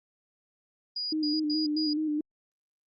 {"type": "tone bursts", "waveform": "sine", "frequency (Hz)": 4893, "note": "D#8", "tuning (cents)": -30, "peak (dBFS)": -30, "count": 4, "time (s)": [0.96, 1.934], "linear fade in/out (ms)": 5, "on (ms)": 170, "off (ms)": 98}
{"type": "tone with vibrato", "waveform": "sine", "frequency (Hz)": 305.1, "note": "D#4", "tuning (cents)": -34, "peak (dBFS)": -26, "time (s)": [1.12, 2.21], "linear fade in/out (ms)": 5, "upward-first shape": "square", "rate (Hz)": 4.7, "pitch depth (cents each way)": 35}
{"effects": ["Opus 48 kbps"]}